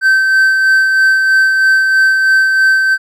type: tone with tremolo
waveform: triangle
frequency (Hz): 1548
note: G6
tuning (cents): -22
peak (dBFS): -4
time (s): 0.01-2.98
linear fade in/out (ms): 50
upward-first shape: sine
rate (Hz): 3.1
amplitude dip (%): 35
effects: none